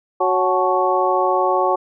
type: harmonic tone with a mistuned harmonic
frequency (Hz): 185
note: F#3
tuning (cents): 0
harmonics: 2 / 3 / 4 / 5 / 6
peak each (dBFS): -21 / -21 / -21 / -21 / -21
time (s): 0.2-1.76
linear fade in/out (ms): 10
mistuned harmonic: 5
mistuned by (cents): -100
effects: none